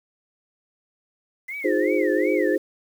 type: tone with vibrato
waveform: sine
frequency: 1992 Hz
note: B6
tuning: 14 cents sharp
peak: -29 dBFS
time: 1.48-2.56 s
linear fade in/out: 10 ms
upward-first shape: sine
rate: 2.7 Hz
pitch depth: 240 cents each way
type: chord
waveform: sine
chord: F minor seventh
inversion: third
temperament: equal with one note detuned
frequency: 311.1 / 356.6 / 415.3 / 523.3 Hz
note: Eb4 / F4 / Ab4 / C5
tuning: 0 / +36 / 0 / 0 cents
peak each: -24 dBFS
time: 1.64-2.58 s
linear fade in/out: 10 ms
effects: 8-bit